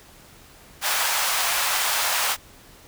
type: high-pass noise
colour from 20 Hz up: pink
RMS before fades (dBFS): -23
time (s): 0.81-2.37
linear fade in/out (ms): 50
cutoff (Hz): 760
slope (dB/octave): 24
effects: pink hiss -49 dBFS RMS until 2.87 s